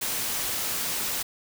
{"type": "noise", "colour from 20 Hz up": "white", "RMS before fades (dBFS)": -29, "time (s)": [0.01, 1.23], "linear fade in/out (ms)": 10, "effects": []}